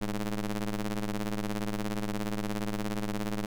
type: ring-modulated tone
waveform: sawtooth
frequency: 106 Hz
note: G#2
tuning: 36 cents sharp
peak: -23 dBFS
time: 0.01-3.46 s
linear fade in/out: 5 ms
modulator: 97.5 Hz
effects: none